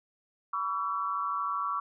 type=tone cluster; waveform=sine; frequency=985 / 1138 / 1336 Hz; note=B5 / C#6 / E6; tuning=-5 / +45 / +23 cents; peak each=-39 / -30 / -35 dBFS; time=0.53-1.8 s; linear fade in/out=5 ms; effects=none